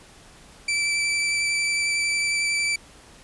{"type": "tone with vibrato", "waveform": "sawtooth", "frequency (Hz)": 2325, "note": "D7", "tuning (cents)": -18, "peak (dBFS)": -18, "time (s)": [0.68, 2.76], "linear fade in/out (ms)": 5, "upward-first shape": "triangle", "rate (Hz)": 11, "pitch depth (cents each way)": 13, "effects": ["pink hiss -49 dBFS RMS until 3.23 s", "resampled to 24000 Hz"]}